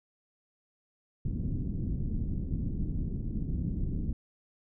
pink low-pass noise, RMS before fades -32 dBFS, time 1.25-4.13 s, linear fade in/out 5 ms, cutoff 260 Hz, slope 24 dB/octave, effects none

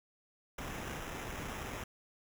pink noise with sample-and-hold, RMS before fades -42 dBFS, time 0.58-1.84 s, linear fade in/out 5 ms, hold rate 4410 Hz, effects none

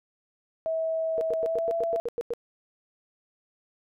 sine tone with pitch glide, 647 to 668.7 Hz, E5 to E5, -32 to +25 cents, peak -25 dBFS, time 0.66-2 s, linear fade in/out 0 ms, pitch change +57 cents, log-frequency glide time 1.38-1.72 s
sine tone bursts, 473.1 Hz, A#4, 26 cents sharp, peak -26 dBFS, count 10, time 1.18-2.336 s, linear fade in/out 0 ms, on 31 ms, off 94 ms
effects none

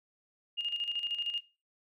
sine tone with tremolo, 2838 Hz, F7, 27 cents sharp, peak -30 dBFS, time 0.57-1.41 s, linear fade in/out 20 ms, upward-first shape square, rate 13 Hz, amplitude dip 60%, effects noise-tail reverb RT60 0.3 s tail -18 dB re dry

